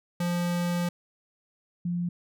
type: tone pair in turn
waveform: square / sine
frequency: 174.61 / 174.61 Hz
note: F3 / F3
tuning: 0 / 0 cents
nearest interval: unison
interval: 0 cents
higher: neither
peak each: -26 dBFS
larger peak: neither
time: 0.2-0.89 / 1.85-2.09 s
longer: first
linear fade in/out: 5 ms
effects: none